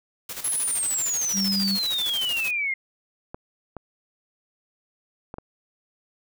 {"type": "noise with tremolo", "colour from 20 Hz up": "white", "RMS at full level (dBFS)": -33, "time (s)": [0.29, 2.51], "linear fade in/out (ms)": 5, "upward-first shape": "square", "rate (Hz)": 13, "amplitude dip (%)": 60}
{"type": "exponential sweep", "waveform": "sine", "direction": "down", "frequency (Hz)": [11175, 2093], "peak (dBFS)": -23, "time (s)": [0.44, 2.74], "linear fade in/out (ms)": 5}
{"type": "tone", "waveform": "sine", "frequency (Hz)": 196, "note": "G3", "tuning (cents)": 0, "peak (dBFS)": -24, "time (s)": [1.33, 1.79], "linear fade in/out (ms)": 50}
{"type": "clicks", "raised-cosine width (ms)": 1, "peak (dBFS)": -21, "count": 4, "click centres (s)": [3.345, 3.767, 5.341, 5.384]}
{"effects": []}